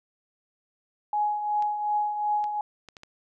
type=tone with tremolo; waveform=sine; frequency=837 Hz; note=G#5; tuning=13 cents sharp; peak=-21 dBFS; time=1.13-2.61 s; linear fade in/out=2 ms; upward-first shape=triangle; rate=2.7 Hz; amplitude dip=60%
type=clicks; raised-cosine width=0.2 ms; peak=-27 dBFS; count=5; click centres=1.624 / 2.441 / 2.887 / 2.968 / 3.034 s
effects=none